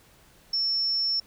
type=tone; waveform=sine; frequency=5400 Hz; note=E8; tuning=41 cents sharp; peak=-23 dBFS; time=0.53-1.2 s; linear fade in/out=5 ms; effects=pink hiss -57 dBFS RMS until 1.26 s